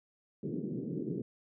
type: band-pass noise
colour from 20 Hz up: pink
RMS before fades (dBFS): -37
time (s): 0.43-1.22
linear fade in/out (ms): 5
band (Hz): 140 to 420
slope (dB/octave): 48
effects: none